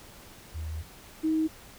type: tone pair in turn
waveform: sine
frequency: 79 / 316 Hz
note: D#2 / D#4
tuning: +27 / +27 cents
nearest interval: 2 octaves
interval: 2400 cents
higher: second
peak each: -32 / -23 dBFS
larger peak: second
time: 0.54-0.83 / 1.23-1.48 s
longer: first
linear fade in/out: 20 ms
effects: pink hiss -50 dBFS RMS until 1.78 s